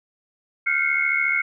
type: tone cluster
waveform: sine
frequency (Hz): 1399 / 1540 / 2124 / 2198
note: F6 / G6 / C7 / C#7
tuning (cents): +3 / -31 / +25 / -15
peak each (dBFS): -27 / -30 / -24 / -21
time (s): 0.66-1.42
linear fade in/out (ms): 10
effects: none